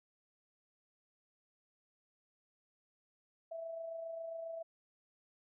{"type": "tone with amplitude modulation", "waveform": "sine", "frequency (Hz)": 659.3, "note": "E5", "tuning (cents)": 0, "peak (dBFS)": -39, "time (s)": [3.51, 4.63], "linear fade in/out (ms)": 10, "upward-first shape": "sine", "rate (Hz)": 27.4, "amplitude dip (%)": 40, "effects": []}